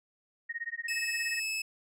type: tone with tremolo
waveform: sine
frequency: 1864.7 Hz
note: A#6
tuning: in tune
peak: -31 dBFS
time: 0.49-1.4 s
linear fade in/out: 10 ms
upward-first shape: sine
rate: 17 Hz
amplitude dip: 100%
type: tone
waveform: sawtooth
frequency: 2600 Hz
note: E7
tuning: 24 cents flat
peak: -28 dBFS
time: 0.88-1.62 s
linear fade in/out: 5 ms
effects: low-pass 12000 Hz 12 dB/octave